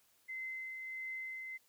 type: tone with tremolo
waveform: sine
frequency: 2061 Hz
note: C7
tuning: 27 cents flat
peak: -39 dBFS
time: 0.28-1.58 s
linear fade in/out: 20 ms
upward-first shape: triangle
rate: 1.5 Hz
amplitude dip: 35%
effects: white hiss -71 dBFS RMS until 1.68 s